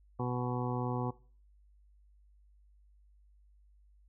harmonic tone, 123.6 Hz, B2, 2 cents sharp, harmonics 1 / 2 / 3 / 4 / 6 / 7 / 8 / 9, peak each -35 / -38 / -40 / -41 / -43 / -43 / -44 / -45 dBFS, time 0.19-1.11 s, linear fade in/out 10 ms, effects noise-tail reverb RT60 0.4 s tail -20 dB re dry + added 50 Hz sine -60 dBFS peak until 4.08 s

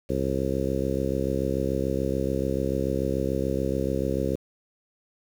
harmonic tone, 66.9 Hz, C2, 39 cents sharp, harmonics 1 / 2 / 3 / 4 / 5 / 6 / 7 / 8, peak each -32 / -32 / -32 / -32 / -32 / -32 / -32 / -32 dBFS, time 0.09-4.36 s, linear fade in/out 10 ms, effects 8-bit

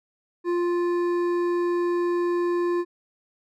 sine tone with hard clipping, 349.2 Hz, F4, in tune, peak -23 dBFS, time 0.44-2.85 s, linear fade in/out 50 ms, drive 9 dB, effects none

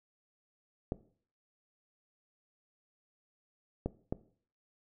clicks, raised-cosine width 2 ms, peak -19 dBFS, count 3, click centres 0.921 / 3.86 / 4.125 s, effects noise-tail reverb RT60 0.5 s tail -18 dB re dry

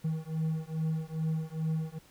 triangle beating tone pair, 157.9 / 160.3 Hz, D#3 / E3, +26 / -48 cents, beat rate 2.4 Hz, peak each -31 dBFS, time 0.04-1.99 s, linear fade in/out 10 ms, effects pink hiss -60 dBFS RMS until 2.1 s

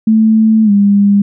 sine tone with pitch glide, 220 to 201.7 Hz, A3 to G3, 0 to +50 cents, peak -5 dBFS, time 0.07-1.22 s, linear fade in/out 5 ms, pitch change -150 cents, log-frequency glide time 0.64-0.71 s, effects none

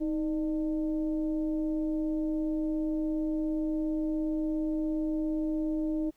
sine tone with frequency modulation, 313.6 Hz, D#4, 14 cents sharp, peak -27 dBFS, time 0-6.11 s, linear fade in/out 20 ms, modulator 290 Hz, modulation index 0.49, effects pink hiss -69 dBFS RMS until 6.16 s

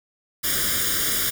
white noise with comb filter, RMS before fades -23 dBFS, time 0.43-1.31 s, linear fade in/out 20 ms, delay 0.58 ms, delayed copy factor +0.9, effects none

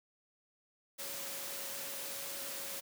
sine tone in noise, 554.4 Hz, C#5, in tune, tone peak -52 dBFS, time 0.98-2.81 s, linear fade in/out 20 ms, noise white, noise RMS -42 dBFS, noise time 0.98-2.81 s, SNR -13 dB, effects high-pass 150 Hz 12 dB/octave

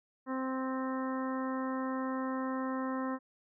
harmonic tone, 261.6 Hz, C4, in tune, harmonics 1 / 2 / 3 / 4 / 5 / 6 / 7, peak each -34 / -40 / -46 / -40 / -45 / -51 / -48 dBFS, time 0.26-3.19 s, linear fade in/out 50 ms, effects none

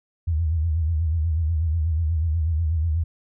sine tone with vibrato, 80.5 Hz, E2, 41 cents flat, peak -19 dBFS, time 0.27-3.04 s, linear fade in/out 10 ms, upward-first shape sine, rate 8.2 Hz, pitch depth 110 cents each way, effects none

